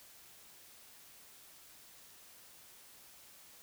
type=silence; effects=white hiss -58 dBFS RMS until 3.62 s